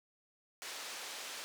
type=band-pass noise; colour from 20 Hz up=white; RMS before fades=-45 dBFS; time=0.62-1.44 s; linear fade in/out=0 ms; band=410 to 6100 Hz; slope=12 dB/octave; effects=none